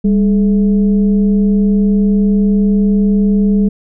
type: tone with frequency modulation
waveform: sine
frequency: 200 Hz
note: G3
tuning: 35 cents sharp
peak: -8 dBFS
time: 0.04-3.69 s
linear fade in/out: 10 ms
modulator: 230 Hz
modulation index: 0.47
effects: none